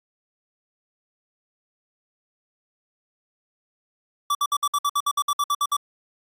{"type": "tone bursts", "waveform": "square", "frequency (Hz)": 1157, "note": "D6", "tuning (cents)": -26, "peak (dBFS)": -20, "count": 14, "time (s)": [4.3, 5.767], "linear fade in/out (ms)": 5, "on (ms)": 50, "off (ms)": 59, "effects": ["AAC 48 kbps"]}